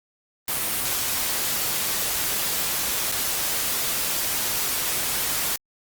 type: noise with dropouts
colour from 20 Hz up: white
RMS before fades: -25 dBFS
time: 0.48-5.56 s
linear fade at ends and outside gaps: 2 ms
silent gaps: 3.117-3.122 s
effects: Opus 32 kbps